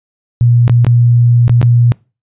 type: tone with dropouts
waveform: sine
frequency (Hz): 119.7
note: A#2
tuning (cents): +46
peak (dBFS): -5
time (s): 0.41-1.92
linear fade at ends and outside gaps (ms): 0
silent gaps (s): 0.679-0.696 / 0.847-0.867 / 1.48-1.495 / 1.615-1.628
effects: noise-tail reverb RT60 0.3 s tail -24 dB re dry + resampled to 8000 Hz